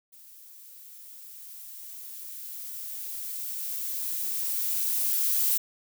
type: noise with level ramp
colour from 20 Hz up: violet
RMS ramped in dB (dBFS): -51 to -24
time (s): 0.12-5.58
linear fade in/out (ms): 10
effects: none